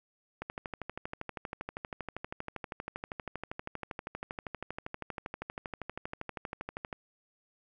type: click train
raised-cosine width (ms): 0.5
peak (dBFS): -22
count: 83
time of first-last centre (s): 0.42-6.928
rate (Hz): 12.6
effects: none